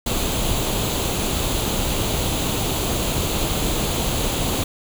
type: noise with comb filter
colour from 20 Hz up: pink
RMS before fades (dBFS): -22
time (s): 0.06-4.64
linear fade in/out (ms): 5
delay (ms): 0.28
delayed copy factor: +0.55
effects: none